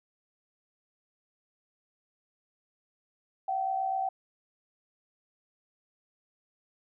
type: tone pair together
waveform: sine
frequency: 698 / 766 Hz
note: F5 / G5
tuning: -1 / -40 cents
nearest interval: major second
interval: 161 cents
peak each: -36 / -28 dBFS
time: 3.48-4.09 s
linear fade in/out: 5 ms
effects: none